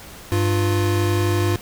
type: tone pair together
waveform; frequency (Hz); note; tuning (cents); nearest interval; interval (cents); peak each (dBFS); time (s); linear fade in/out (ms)
square; 99.47 / 350; G2 / F4; +26 / +4; octave + minor seventh; 2178; -19 / -23; 0.32-1.56; 0
effects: pink hiss -40 dBFS RMS until 1.61 s